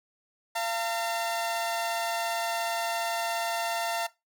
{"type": "tone pair together", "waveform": "sawtooth", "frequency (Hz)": [685.3, 908], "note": ["F5", "A#5"], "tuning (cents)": [-33, -46], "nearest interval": "perfect fourth", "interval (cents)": 487, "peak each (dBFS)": [-27, -27], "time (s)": [0.55, 4.07], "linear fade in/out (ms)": 10, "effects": ["noise-tail reverb RT60 0.2 s tail -17 dB re dry"]}